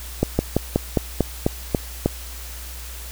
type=slowing click train; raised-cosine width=2 ms; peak=-3 dBFS; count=9; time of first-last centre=0.23-2.06 s; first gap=160 ms; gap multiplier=1.1; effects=added 60 Hz sine -34 dBFS peak until 3.11 s + white hiss -38 dBFS RMS until 3.11 s